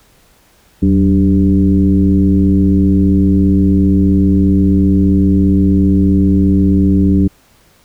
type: tone with frequency modulation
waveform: sine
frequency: 188.5 Hz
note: F#3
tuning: 32 cents sharp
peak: -7 dBFS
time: 0.82-7.28 s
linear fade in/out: 10 ms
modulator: 103 Hz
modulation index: 1.2
effects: pink hiss -50 dBFS RMS until 7.84 s